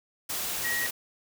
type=tone in noise; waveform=sine; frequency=1900 Hz; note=A#6; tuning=33 cents sharp; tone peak=-28 dBFS; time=0.64-0.87 s; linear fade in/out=10 ms; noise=white; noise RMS=-32 dBFS; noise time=0.29-0.91 s; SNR=+1 dB; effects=none